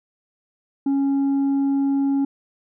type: tone with tanh clipping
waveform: sine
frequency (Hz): 276.2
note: C#4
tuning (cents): -6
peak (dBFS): -18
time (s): 0.86-2.25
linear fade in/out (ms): 5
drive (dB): 3
effects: none